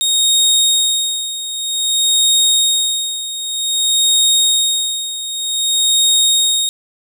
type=tone with tremolo; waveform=25% pulse; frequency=3729 Hz; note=A#7; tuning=in tune; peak=-6 dBFS; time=0.01-6.69 s; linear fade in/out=0 ms; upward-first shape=sine; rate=0.53 Hz; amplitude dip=75%; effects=none